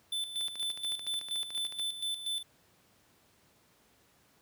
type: tone with tremolo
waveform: square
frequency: 3520 Hz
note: A7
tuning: in tune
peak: -32 dBFS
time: 0.12-2.43 s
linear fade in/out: 5 ms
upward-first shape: square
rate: 4.2 Hz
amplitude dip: 65%
type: click train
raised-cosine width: 0.2 ms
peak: -29 dBFS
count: 20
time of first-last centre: 0.41-1.797 s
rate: 13.7 Hz
effects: pink hiss -66 dBFS RMS until 4.41 s + high-pass 80 Hz 12 dB/octave